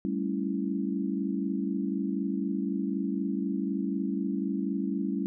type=chord; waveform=sine; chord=A dominant seventh; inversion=third; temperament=equal; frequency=196 / 220 / 277.2 / 329.6 Hz; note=G3 / A3 / C#4 / E4; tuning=0 / 0 / 0 / 0 cents; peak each=-31 / -35 / -32 / -35 dBFS; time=0.05-5.26 s; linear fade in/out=0 ms; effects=none